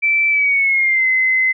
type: tone with pitch glide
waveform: sine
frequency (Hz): 2328 to 2050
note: D7 to C7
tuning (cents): -16 to -36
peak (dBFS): -12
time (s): 0.02-1.53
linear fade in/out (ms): 20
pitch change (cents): -220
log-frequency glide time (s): 0.29-1.07
effects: none